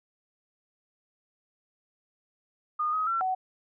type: tone with pitch steps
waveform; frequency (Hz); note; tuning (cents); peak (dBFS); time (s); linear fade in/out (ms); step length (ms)
sine; 1224 / 1264 / 1352 / 749; D#6 / D#6 / E6 / F#5; -29 / +27 / +43 / +21; -25; 2.79-3.35; 10; 140
effects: none